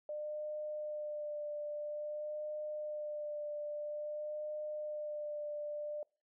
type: tone with vibrato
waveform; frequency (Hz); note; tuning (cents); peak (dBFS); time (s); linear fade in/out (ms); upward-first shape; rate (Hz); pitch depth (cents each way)
sine; 599; D5; +34; -38; 0.09-6.03; 2; sine; 0.5; 18
effects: noise-tail reverb RT60 0.4 s tail -26 dB re dry